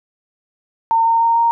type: tone with pitch steps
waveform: sine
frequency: 910 / 916.3 / 922.7 / 929.1 Hz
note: A#5 / A#5 / A#5 / A#5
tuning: -42 / -30 / -18 / -6 cents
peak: -11 dBFS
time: 0.91-1.51 s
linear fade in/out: 0 ms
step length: 150 ms
effects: none